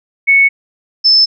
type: tone pair in turn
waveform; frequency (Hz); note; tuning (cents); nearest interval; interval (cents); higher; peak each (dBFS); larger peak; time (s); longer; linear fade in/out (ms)
sine; 2212 / 5261; C#7 / E8; -4 / -4; octave + minor third; 1500; second; -5; neither; 0.27-0.49 / 1.04-1.26; neither; 20
effects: none